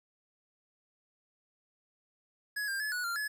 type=tone with pitch steps; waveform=square; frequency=1681 / 1595 / 1712 / 1468 / 1387 / 1704 Hz; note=G#6 / G6 / A6 / F#6 / F6 / G#6; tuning=+20 / +30 / -48 / -14 / -12 / +44 cents; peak=-33 dBFS; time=2.56-3.28 s; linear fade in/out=10 ms; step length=120 ms; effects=11-bit